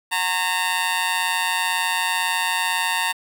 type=tone with amplitude modulation; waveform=15% pulse; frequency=916 Hz; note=A#5; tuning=31 cents flat; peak=-10 dBFS; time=0.11-3.13 s; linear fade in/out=20 ms; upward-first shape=sine; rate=178 Hz; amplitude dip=80%; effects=8-bit